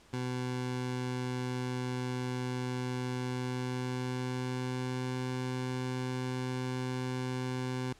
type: tone with pitch glide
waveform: 20% pulse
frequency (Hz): 125.9 to 127.51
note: B2 to C3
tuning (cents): +34 to -44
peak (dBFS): -28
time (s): 0.13-7.93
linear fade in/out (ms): 5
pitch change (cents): +22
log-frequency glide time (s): 3.24-5.19
effects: pink hiss -60 dBFS RMS until 7.99 s + low-pass 8000 Hz 12 dB/octave